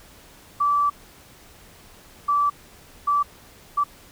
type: tone bursts at uneven times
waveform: sine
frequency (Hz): 1159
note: D6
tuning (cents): -23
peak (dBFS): -17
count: 4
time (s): 0.6-0.9 / 2.28-2.5 / 3.07-3.23 / 3.77-3.84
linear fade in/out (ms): 10
effects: pink hiss -49 dBFS RMS until 4.11 s